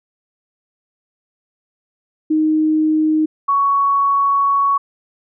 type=tone pair in turn; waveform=sine; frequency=311.1 / 1116.7 Hz; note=D#4 / C#6; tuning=0 / +12 cents; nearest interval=octave + minor seventh; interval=2212 cents; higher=second; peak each=-12 dBFS; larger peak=neither; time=2.3-3.26 / 3.48-4.78 s; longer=second; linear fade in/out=10 ms; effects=none